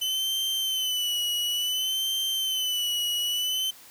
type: tone with vibrato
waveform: 40% pulse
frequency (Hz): 3020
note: F#7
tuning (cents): +35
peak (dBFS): -24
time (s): 0.01-3.71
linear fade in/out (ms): 10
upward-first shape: sine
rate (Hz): 0.57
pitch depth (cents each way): 62
effects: white hiss -50 dBFS RMS until 3.9 s + high-pass 80 Hz 12 dB/octave